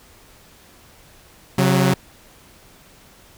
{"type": "tone pair together", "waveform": "sawtooth", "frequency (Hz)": [135.02, 185], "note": ["C#3", "F#3"], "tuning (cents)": [-45, 0], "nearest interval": "perfect fourth", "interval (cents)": 545, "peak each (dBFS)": -13, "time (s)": [1.58, 1.94], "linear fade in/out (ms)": 5, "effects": ["pink hiss -49 dBFS RMS until 3.37 s"]}